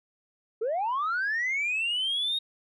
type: linear sweep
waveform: sine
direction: up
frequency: 415.3 to 3757 Hz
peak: -24 dBFS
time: 0.61-2.39 s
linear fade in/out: 10 ms
effects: tanh soft clip ceiling -23 dBFS